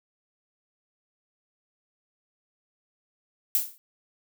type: noise with exponential decay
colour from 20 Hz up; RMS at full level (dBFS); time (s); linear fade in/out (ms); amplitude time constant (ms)
violet; -20; 3.55-3.78; 0; 50
effects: none